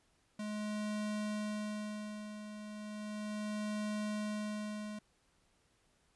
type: tone with tremolo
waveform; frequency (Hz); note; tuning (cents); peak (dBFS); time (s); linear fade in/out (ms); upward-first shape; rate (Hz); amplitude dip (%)
square; 211; G#3; +28; -36; 0.39-4.99; 5; sine; 0.35; 65
effects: pink hiss -73 dBFS RMS until 6.15 s + resampled to 24000 Hz